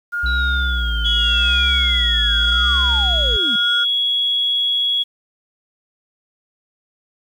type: tone with tremolo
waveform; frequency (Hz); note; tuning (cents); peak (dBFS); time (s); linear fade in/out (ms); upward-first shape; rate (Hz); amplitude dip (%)
sine; 1420; F6; +28; -17; 0.12-3.85; 20; sine; 0.88; 60
type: tone with vibrato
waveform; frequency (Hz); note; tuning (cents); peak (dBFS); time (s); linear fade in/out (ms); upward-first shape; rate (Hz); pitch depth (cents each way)
triangle; 60; B1; -49; -16; 0.23-3.37; 10; sine; 0.86; 170
type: linear sweep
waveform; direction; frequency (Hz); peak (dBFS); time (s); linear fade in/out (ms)
sine; down; 3958 to 196.6; -25; 0.26-3.56; 2
type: tone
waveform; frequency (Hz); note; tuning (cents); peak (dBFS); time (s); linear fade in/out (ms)
sine; 3341; G#7; +10; -15; 1.04-5.04; 20
effects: tanh soft clip ceiling -6 dBFS + 8-bit